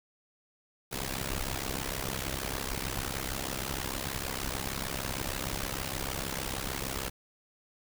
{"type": "noise with amplitude modulation", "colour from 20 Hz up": "pink", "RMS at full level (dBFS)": -31, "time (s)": [0.91, 7.1], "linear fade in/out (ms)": 20, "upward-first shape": "sine", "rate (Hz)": 66.5, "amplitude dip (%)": 90, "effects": []}